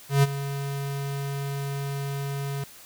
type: tone with ADSR envelope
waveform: square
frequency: 139.6 Hz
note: C#3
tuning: 13 cents sharp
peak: -15 dBFS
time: 0.09-2.64 s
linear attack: 140 ms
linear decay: 29 ms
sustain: -14 dB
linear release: 4 ms
effects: white hiss -48 dBFS RMS until 2.85 s